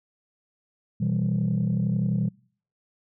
sine chord, E minor, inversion second, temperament equal, 123.47 / 164.81 / 196 Hz, B2 / E3 / G3, 0 / 0 / 0 cents, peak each -25 dBFS, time 1-2.29 s, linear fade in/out 10 ms, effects noise-tail reverb RT60 0.5 s tail -25 dB re dry + tanh soft clip ceiling -17 dBFS

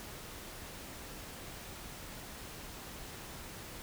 silence, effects pink hiss -47 dBFS RMS until 3.82 s

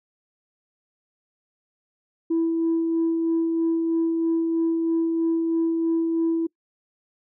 sine tone with tremolo, 329.6 Hz, E4, in tune, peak -17 dBFS, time 2.3-6.47 s, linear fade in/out 10 ms, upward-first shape sine, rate 3.1 Hz, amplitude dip 30%, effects noise-tail reverb RT60 0.1 s tail -25 dB re dry + tanh soft clip ceiling -16 dBFS

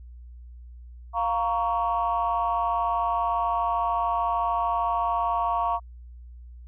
sine chord, Bb minor, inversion second, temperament just, 699.2 / 932.3 / 1118.8 Hz, F5 / Bb5 / Db6, +2 / 0 / +16 cents, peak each -26 dBFS, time 1.13-5.8 s, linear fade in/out 50 ms, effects tanh soft clip ceiling -15 dBFS + added 60 Hz sine -41 dBFS peak until 6.67 s

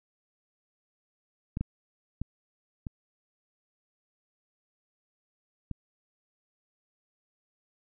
clicks, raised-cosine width 5 ms, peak -19 / -17 / -20 / -23 / -22 dBFS, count 5, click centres 1.571 / 1.61 / 2.216 / 2.868 / 5.713 s, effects none

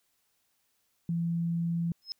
sine tone, 168.8 Hz, E3, 41 cents sharp, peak -27 dBFS, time 1.09-1.92 s, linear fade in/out 2 ms
sine tone with exponential growth, 5160 Hz, E8, 38 cents flat, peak -29 dBFS, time 2.02-2.12 s, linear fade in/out 0 ms, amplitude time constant 21 ms
effects white hiss -74 dBFS RMS until 2.19 s

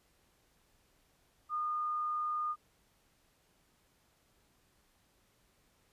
sine tone, 1221 Hz, D#6, 33 cents flat, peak -32 dBFS, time 1.49-2.56 s, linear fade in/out 50 ms, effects pink hiss -71 dBFS RMS until 5.92 s + resampled to 32000 Hz

